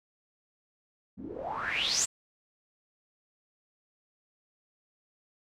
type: noise with low-pass filter sweep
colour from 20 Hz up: white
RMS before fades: -32 dBFS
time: 1.17-2.06 s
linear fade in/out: 20 ms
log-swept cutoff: 210 to 8100 Hz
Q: 9
effects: none